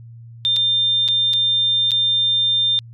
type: tone with dropouts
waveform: sine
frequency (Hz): 3600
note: A7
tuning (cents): +39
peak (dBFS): -14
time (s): 0.45-2.79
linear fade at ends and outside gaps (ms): 0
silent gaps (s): 0.562-0.566 / 1.079-1.086 / 1.333-1.337 / 1.908-1.917
effects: added 116 Hz sine -36 dBFS peak until 2.93 s + MP3 64 kbps